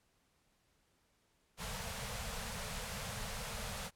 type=band-stop noise; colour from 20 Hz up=pink; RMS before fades=-42 dBFS; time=1.57-3.91 s; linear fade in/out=50 ms; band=230 to 430 Hz; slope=96 dB/octave; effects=pink hiss -75 dBFS RMS until 3.95 s + low-pass 12000 Hz 12 dB/octave